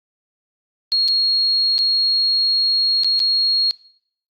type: tone with dropouts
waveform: sine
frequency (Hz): 4288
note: C8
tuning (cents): +42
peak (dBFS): -14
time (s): 0.92-3.71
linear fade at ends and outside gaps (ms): 0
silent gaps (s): 1.079-1.084 / 1.781-1.789 / 3.035-3.045 / 3.193-3.201
effects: noise-tail reverb RT60 0.6 s tail -20 dB re dry + Opus 48 kbps